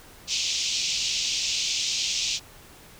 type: band-pass noise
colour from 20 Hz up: white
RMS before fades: -27 dBFS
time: 0.27-2.4 s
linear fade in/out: 50 ms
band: 2500 to 6600 Hz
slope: 48 dB/octave
effects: pink hiss -49 dBFS RMS until 2.99 s